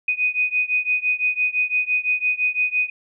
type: beating tone pair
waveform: sine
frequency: 2489 / 2494.9 Hz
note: D#7 / D#7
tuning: 0 / +4 cents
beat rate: 5.9 Hz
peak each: -21 / -22 dBFS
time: 0.08-2.9 s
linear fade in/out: 5 ms
effects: none